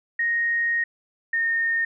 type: tone pair in turn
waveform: sine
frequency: 1866 / 1835 Hz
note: A#6 / A#6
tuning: +1 / -28 cents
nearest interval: unison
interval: 29 cents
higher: first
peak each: -20 dBFS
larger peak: neither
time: 0.19-0.84 / 1.33-1.85 s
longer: first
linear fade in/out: 5 ms
effects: none